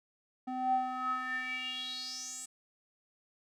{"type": "tone with band-pass filter sweep", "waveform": "square", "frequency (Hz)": 255.5, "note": "C4", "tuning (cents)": -41, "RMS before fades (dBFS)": -36, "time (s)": [0.47, 2.46], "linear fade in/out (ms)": 10, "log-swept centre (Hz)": [540, 8200], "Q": 7.4, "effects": []}